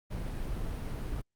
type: noise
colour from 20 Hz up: brown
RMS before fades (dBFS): -35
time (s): 0.1-1.22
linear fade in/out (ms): 20
effects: Opus 32 kbps

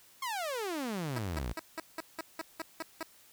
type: exponential sweep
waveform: sawtooth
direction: down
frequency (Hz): 1100 to 51.8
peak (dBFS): -30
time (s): 0.22-1.53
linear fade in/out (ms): 5
type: tone bursts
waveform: 10% pulse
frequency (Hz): 323.3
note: E4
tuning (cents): -34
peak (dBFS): -27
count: 10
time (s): 1.16-3.03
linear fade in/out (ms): 2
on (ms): 25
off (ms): 180
effects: white hiss -60 dBFS RMS until 3.32 s

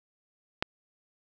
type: click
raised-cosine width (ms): 0.3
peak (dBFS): -10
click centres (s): 0.625
effects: none

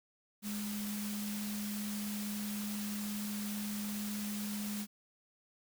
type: tone in noise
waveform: sine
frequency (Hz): 207.7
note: G#3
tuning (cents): 0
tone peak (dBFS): -37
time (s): 0.42-4.87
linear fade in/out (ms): 50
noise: white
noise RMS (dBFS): -44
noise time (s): 0.42-4.87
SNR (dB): +4
effects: none

